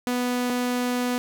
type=tone pair in turn; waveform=sawtooth; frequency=246.9 / 246.9 Hz; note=B3 / B3; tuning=0 / 0 cents; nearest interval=unison; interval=0 cents; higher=neither; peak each=-19 dBFS; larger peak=neither; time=0.07-0.5 / 0.5-1.18 s; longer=second; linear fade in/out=0 ms; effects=none